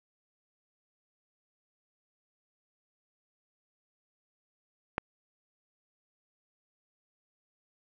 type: click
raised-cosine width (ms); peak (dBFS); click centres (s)
0.5; -13; 4.981
effects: none